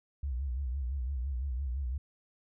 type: tone with vibrato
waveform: sine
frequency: 65.41 Hz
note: C2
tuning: in tune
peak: -31 dBFS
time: 0.23-1.98 s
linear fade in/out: 5 ms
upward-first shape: sine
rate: 5.9 Hz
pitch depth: 150 cents each way
effects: none